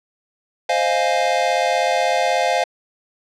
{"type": "chord", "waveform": "square", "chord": "F minor seventh", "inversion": "second", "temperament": "equal", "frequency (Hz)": [523.3, 622.3, 698.5, 830.6], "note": ["C5", "Eb5", "F5", "Ab5"], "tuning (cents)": [0, 0, 0, 0], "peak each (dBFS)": [-23, -24, -20, -24], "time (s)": [0.69, 2.64], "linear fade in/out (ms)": 5, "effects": ["low-pass 6000 Hz 12 dB/octave"]}